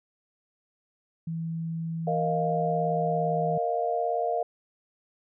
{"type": "tone with pitch glide", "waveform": "sine", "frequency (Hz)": [164.1, 161.84], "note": ["E3", "E3"], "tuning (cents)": [-8, -32], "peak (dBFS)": -29, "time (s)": [1.27, 3.58], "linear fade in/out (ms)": 5, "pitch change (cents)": -24, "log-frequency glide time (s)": [2.86, 3.38]}
{"type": "chord", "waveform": "sine", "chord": "Bb suspended fourth", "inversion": "none", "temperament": "just", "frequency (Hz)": [466.2, 621.6, 699.2], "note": ["Bb4", "Eb5", "F5"], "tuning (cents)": [0, -2, 2], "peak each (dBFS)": [-30, -31, -27], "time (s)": [2.07, 4.43], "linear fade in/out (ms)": 5}
{"effects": []}